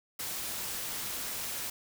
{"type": "noise with amplitude modulation", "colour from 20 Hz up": "white", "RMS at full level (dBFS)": -35, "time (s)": [0.19, 1.7], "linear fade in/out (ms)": 5, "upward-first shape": "sine", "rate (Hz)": 276, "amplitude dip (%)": 40, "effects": []}